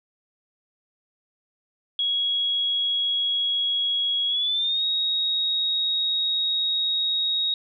sine tone with pitch glide, 3322 to 3772 Hz, G#7 to A#7, 0 to +20 cents, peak -21 dBFS, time 1.99-7.54 s, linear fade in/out 2 ms, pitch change +220 cents, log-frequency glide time 4.28-4.84 s, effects none

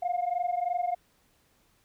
sine tone pair together, 698.5 / 721.5 Hz, F5 / F#5, 0 / -44 cents, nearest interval minor second, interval 56 cents, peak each -28 dBFS, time 0.02-0.95 s, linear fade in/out 10 ms, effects tanh soft clip ceiling -22 dBFS + pink hiss -67 dBFS RMS until 1.84 s

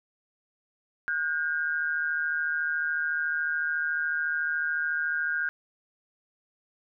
sine tone pair together, 1447 / 1600.9 Hz, F#6 / G6, -39 / +36 cents, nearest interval major second, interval 175 cents, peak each -29 / -28 dBFS, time 1.08-5.49 s, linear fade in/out 0 ms, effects none

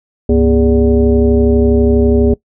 sine tone with frequency modulation, 238.9 Hz, A#3, 43 cents sharp, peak -7 dBFS, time 0.29-2.34 s, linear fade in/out 5 ms, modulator 170 Hz, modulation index 1.4, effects noise-tail reverb RT60 0.1 s tail -21 dB re dry

